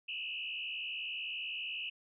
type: tone with frequency modulation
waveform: sine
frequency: 2756 Hz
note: F7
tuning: 24 cents flat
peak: -37 dBFS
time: 0.08-1.9 s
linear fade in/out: 10 ms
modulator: 75.9 Hz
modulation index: 2.8
effects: none